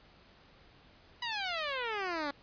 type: exponential sweep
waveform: 10% pulse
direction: down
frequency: 987.8 to 277.2 Hz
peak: -25 dBFS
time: 1.22-2.31 s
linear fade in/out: 5 ms
effects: pink hiss -60 dBFS RMS until 2.42 s + resampled to 11025 Hz